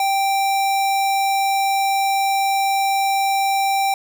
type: tone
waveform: square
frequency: 784 Hz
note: G5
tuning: in tune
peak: -17 dBFS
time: 0-3.94 s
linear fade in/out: 2 ms
effects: none